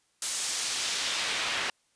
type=noise with band-pass filter sweep; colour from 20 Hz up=pink; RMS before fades=-31 dBFS; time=0.22-1.7 s; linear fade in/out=2 ms; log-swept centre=8700 to 2200 Hz; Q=0.91; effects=white hiss -70 dBFS RMS until 1.95 s + resampled to 22050 Hz